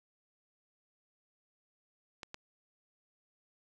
clicks, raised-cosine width 0.2 ms, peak -25 dBFS, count 2, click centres 2.232 / 2.344 s, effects none

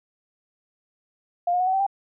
sine tone with pitch steps, 701 / 718.2 / 735.9 / 753.9 / 772.4 / 791.4 Hz, F5 / F5 / F#5 / F#5 / G5 / G5, +6 / +48 / -10 / +32 / -26 / +16 cents, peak -19 dBFS, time 1.47-1.866 s, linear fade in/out 5 ms, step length 66 ms, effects none

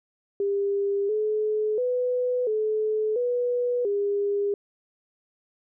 sine tone with pitch steps, 400.2 / 428 / 497.6 / 431.2 / 489.1 / 405 Hz, G4 / A4 / B4 / A4 / B4 / G#4, +36 / -48 / +13 / -35 / -17 / -43 cents, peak -22 dBFS, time 0.4-4.54 s, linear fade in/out 2 ms, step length 690 ms, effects none

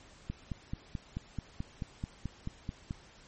click train, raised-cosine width 5 ms, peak -23 dBFS, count 13, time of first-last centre 0.3-2.909 s, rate 4.6 Hz, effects pink hiss -57 dBFS RMS until 3.27 s + MP3 32 kbps

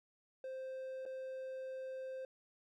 triangle tone with dropouts, 523.3 Hz, C5, in tune, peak -40 dBFS, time 0.44-2.25 s, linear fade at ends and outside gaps 2 ms, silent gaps 1.054-1.061 s, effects none

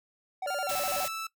triangle tone with vibrato, 659.3 Hz, E5, in tune, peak -29 dBFS, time 0.42-1.06 s, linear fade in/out 5 ms, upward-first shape square, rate 12 Hz, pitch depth 230 cents each way
sawtooth tone with pitch glide, 1396.9 to 1318.5 Hz, F6 to E6, 0 to 0 cents, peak -30 dBFS, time 0.47-1.27 s, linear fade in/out 5 ms, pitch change -100 cents, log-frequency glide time 0.63-0.76 s
white noise, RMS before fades -35 dBFS, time 0.69-1.08 s, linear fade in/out 2 ms
effects noise-tail reverb RT60 0.1 s tail -18 dB re dry

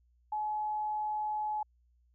sine tone, 850 Hz, G#5, 40 cents sharp, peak -31 dBFS, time 0.32-1.63 s, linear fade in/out 5 ms, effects added 60 Hz sine -65 dBFS peak until 2.14 s

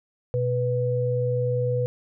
sine tone pair together, 123.47 / 493.9 Hz, B2 / B4, 0 / 0 cents, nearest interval 2 octaves, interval 2400 cents, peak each -24 dBFS, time 0.34-1.86 s, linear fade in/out 0 ms, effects none

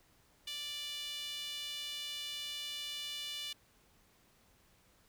sawtooth tone with high-pass filter, 587.3 Hz, D5, in tune, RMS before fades -42 dBFS, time 0.47-3.53 s, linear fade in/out 5 ms, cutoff 3200 Hz, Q 4.7, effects pink hiss -68 dBFS RMS until 5.08 s

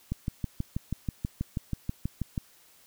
click train, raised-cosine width 5 ms, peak -17 dBFS, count 15, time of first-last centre 0.12-2.378 s, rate 6.2 Hz, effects white hiss -59 dBFS RMS until 2.86 s

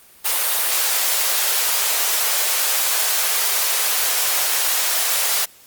white high-pass noise, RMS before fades -19 dBFS, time 0.24-5.46 s, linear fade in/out 20 ms, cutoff 490 Hz, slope 24 dB/octave, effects white hiss -48 dBFS RMS until 5.66 s + Opus 32 kbps

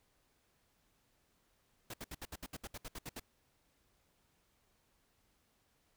pink noise bursts, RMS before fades -45 dBFS, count 13, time 1.9-3.198 s, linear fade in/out 5 ms, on 38 ms, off 67 ms, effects pink hiss -75 dBFS RMS until 5.96 s

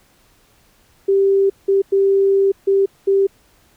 sine tone bursts at uneven times, 392 Hz, G4, in tune, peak -11 dBFS, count 5, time 1.08-1.5 / 1.68-1.82 / 1.92-2.52 / 2.67-2.86 / 3.07-3.27 s, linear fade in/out 10 ms, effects pink hiss -55 dBFS RMS until 3.76 s

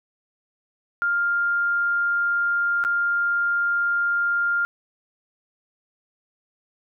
sine tone with dropouts, 1401 Hz, F6, 5 cents sharp, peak -19 dBFS, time 1.02-4.65 s, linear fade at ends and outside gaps 0 ms, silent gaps 2.839-2.849 s, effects none

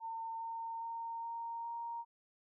sine tone with pitch steps, 907 / 913.3 / 919.7 / 926.1 / 932.5 Hz, A#5 / A#5 / A#5 / A#5 / A#5, -48 / -36 / -24 / -12 / 0 cents, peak -39 dBFS, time 0-2.05 s, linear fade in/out 50 ms, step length 410 ms, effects none

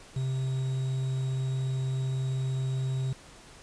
triangle tone with quantisation, 131.4 Hz, C3, 8 cents sharp, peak -25 dBFS, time 0.16-3.13 s, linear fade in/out 5 ms, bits 8, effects pink hiss -51 dBFS RMS until 3.62 s + resampled to 22050 Hz

